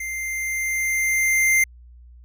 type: tone with level ramp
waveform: square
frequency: 2093 Hz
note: C7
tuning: in tune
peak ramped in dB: -28 to -15 dBFS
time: 0-1.64 s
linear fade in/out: 5 ms
effects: added 60 Hz sine -43 dBFS peak until 2.24 s